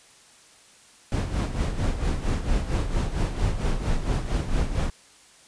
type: noise with tremolo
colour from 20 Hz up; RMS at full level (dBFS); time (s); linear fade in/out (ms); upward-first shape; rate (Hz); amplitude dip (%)
brown; -22; 1.12-4.9; 0; sine; 4.4; 65
effects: white hiss -53 dBFS RMS until 5.47 s + resampled to 22050 Hz